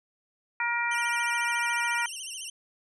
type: harmonic tone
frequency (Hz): 473.1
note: A#4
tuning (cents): +26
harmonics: 2 / 3 / 4 / 5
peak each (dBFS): -31 / -31 / -31 / -31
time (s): 0.6-2.06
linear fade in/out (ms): 2
type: tone with vibrato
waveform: 10% pulse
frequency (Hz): 2916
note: F#7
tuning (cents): -26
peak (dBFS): -27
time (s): 0.91-2.5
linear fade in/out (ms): 5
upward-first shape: sine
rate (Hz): 14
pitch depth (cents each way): 130
effects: resampled to 24000 Hz